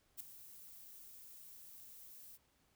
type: noise with ADSR envelope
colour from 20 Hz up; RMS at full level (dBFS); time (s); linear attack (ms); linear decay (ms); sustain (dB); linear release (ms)
violet; -43; 0.17-2.38; 32; 6; -13; 31
effects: pink hiss -75 dBFS RMS until 2.75 s